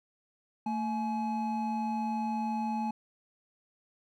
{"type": "tone pair together", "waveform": "triangle", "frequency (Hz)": [224.3, 847], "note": ["A3", "G#5"], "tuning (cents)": [34, 34], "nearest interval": "octave + major seventh", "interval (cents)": 2300, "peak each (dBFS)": [-30, -31], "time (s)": [0.66, 2.91], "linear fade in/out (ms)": 5, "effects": []}